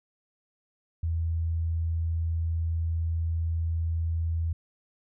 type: tone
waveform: sine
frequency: 82.41 Hz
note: E2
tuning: in tune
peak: -25 dBFS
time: 1.03-4.53 s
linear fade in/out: 5 ms
effects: none